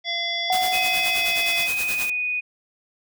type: harmonic tone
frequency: 685 Hz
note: F5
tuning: 34 cents flat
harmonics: 1 / 3 / 5 / 7 / 8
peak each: -33 / -28 / -26 / -34 / -36 dBFS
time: 0.04-1.69 s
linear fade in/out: 50 ms
type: tone with exponential decay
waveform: sine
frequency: 740 Hz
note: F#5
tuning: in tune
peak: -18 dBFS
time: 0.5-2.21 s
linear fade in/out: 2 ms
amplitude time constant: 370 ms
type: noise with tremolo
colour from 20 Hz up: white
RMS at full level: -28 dBFS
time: 0.52-2.1 s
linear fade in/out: 5 ms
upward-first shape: sine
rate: 9.5 Hz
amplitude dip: 65%
type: tone with pitch glide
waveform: sine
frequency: 2536 to 2480 Hz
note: D#7 to D#7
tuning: +32 to -6 cents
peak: -22 dBFS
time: 0.72-2.41 s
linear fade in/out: 20 ms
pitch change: -38 cents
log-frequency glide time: 1.49-2.11 s
effects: none